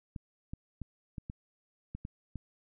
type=clicks; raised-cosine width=5 ms; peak=-27 dBFS; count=8; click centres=0.162 / 0.535 / 0.817 / 1.182 / 1.299 / 1.95 / 2.051 / 2.357 s; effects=none